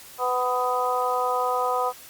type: harmonic tone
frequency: 249.8 Hz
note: B3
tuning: 20 cents sharp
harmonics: 2 / 3 / 4 / 5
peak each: -27 / -27 / -27 / -27 dBFS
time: 0.18-1.93 s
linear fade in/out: 50 ms
effects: white hiss -45 dBFS RMS until 2.09 s + Opus 48 kbps